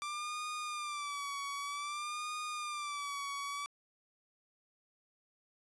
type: tone with vibrato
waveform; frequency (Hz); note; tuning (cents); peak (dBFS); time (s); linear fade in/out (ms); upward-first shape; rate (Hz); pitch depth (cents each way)
sawtooth; 1174.7; D6; 0; -34; 0.02-3.66; 0; sine; 0.53; 74
effects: resampled to 24000 Hz